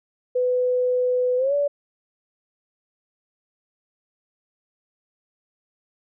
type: tone with pitch glide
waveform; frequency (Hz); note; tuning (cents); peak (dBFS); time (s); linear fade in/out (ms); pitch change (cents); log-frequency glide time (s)
sine; 499.8 to 574.1; B4 to D5; +21 to -39; -18; 0.35-1.68; 10; +240; 1.37-1.54
effects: none